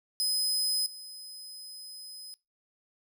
sawtooth tone with level steps, 5040 Hz, D#8, 21 cents sharp, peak -24 / -40 dBFS, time 0.2-2.34 s, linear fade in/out 0 ms, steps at 0.86 s, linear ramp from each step 2 ms, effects noise-tail reverb RT60 0.2 s tail -20 dB re dry

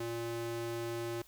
square tone with high-pass filter, 116.54 Hz, A#2, in tune, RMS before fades -38 dBFS, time 0-1.22 s, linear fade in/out 5 ms, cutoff 240 Hz, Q 8.9, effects added 50 Hz sine -66 dBFS peak until 1.27 s + white hiss -62 dBFS RMS until 1.27 s

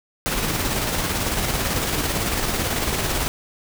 pink noise with tremolo, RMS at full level -22 dBFS, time 0.26-3.28 s, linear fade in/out 0 ms, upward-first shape square, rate 18 Hz, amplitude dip 30%, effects none

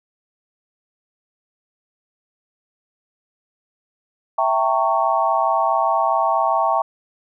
sine chord, E diminished seventh, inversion none, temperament equal with one note detuned, 659.3 / 784 / 911.6 / 1108.7 Hz, E5 / G5 / Bb5 / Db6, 0 / 0 / -39 / 0 cents, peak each -21 dBFS, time 4.38-6.82 s, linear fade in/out 5 ms, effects none

